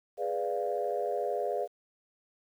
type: chord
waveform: sine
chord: G# diminished seventh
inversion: none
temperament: equal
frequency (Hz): 415.3 / 493.9 / 587.3 / 698.5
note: G#4 / B4 / D5 / F5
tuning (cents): 0 / 0 / 0 / 0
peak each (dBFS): -34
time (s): 0.17-1.68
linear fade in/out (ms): 50
effects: tanh soft clip ceiling -19 dBFS + 10-bit